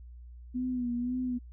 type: tone with vibrato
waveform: sine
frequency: 246.9 Hz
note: B3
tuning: in tune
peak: -29 dBFS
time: 0.54-1.39 s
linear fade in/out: 20 ms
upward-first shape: sine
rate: 1.9 Hz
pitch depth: 53 cents each way
effects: added 60 Hz sine -45 dBFS peak until 1.52 s